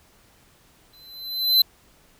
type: tone with exponential growth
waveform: square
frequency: 4047 Hz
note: B7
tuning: 42 cents sharp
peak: -12 dBFS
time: 0.93-1.62 s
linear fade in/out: 5 ms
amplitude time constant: 150 ms
effects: pink hiss -57 dBFS RMS until 2.19 s